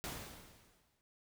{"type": "noise with exponential decay", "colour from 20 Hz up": "pink", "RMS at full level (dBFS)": -41, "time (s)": [0.04, 1.01], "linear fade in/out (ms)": 0, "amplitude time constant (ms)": 210, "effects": []}